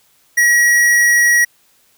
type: tone with hard clipping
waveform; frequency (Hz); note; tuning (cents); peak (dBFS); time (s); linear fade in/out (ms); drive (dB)
sine; 1911; A#6; +43; -10; 0.37-1.45; 10; 17
effects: white hiss -55 dBFS RMS until 1.97 s